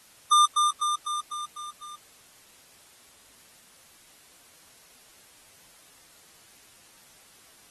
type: tone with echo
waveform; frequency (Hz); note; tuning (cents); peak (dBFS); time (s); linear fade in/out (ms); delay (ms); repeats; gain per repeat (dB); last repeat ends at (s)
square; 1201; D6; +38; -16; 0.31-0.46; 10; 250; 6; -4; 1.96
effects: white hiss -55 dBFS RMS until 7.7 s + AAC 32 kbps